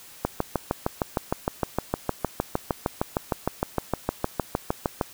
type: click train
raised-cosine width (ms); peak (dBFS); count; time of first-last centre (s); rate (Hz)
1; -8; 32; 0.25-5.012; 6.51
effects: white hiss -47 dBFS RMS until 5.13 s